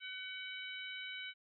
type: harmonic tone with a mistuned harmonic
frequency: 753 Hz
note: F#5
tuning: 30 cents sharp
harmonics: 2 / 3 / 4 / 5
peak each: -48 / -47 / -47 / -52 dBFS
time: 0-1.34 s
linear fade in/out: 50 ms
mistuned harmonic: 5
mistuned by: +36 cents
effects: none